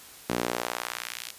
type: tone with high-pass filter sweep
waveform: sawtooth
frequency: 59.7 Hz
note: A#1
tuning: 42 cents sharp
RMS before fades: -33 dBFS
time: 0.29-1.32 s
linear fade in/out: 10 ms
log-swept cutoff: 230 to 3500 Hz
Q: 0.9
effects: white hiss -48 dBFS RMS until 1.38 s + resampled to 32000 Hz